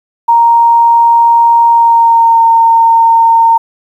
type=tone with pitch glide; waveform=sine; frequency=932.3 to 915.2 Hz; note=A#5 to A#5; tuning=0 to -32 cents; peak=-3 dBFS; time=0.28-3.58 s; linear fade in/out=10 ms; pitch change=-32 cents; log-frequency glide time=1.7-2.43 s; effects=7-bit